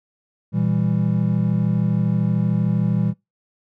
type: chord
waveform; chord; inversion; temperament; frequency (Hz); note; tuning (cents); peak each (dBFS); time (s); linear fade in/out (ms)
triangle; E diminished; second; just; 118.67 / 164.81 / 197.78; Bb2 / E3 / G3; +31 / 0 / +16; -20 / -19 / -20; 0.52-3.14; 50
effects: noise-tail reverb RT60 0.2 s tail -22 dB re dry